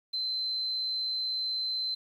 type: tone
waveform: sine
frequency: 4079 Hz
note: C8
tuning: 45 cents flat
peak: -29 dBFS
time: 0.13-1.95 s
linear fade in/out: 10 ms
effects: 10-bit